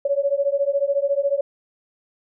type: beating tone pair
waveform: sine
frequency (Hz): 554.4 / 568.4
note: C#5 / C#5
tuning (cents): 0 / +43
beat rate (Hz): 14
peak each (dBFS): -21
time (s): 0.05-1.41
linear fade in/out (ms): 5
effects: none